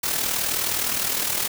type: noise with amplitude modulation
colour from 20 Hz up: white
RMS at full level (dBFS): -22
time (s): 0.03-1.48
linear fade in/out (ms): 10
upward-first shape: sine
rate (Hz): 39.5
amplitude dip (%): 55
effects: none